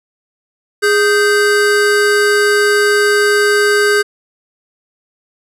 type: tone pair together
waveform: square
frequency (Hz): 413.2 / 1560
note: G#4 / G6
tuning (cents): -9 / -9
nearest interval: octave + major seventh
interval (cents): 2300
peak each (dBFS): -12 / -14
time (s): 0.82-4.03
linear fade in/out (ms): 20
effects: low-pass 12000 Hz 12 dB/octave